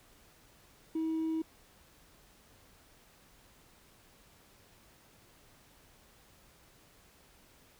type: tone with hard clipping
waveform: triangle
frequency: 321 Hz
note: E4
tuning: 46 cents flat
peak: -30 dBFS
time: 0.95-1.42 s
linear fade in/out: 5 ms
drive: 2 dB
effects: pink hiss -62 dBFS RMS until 7.79 s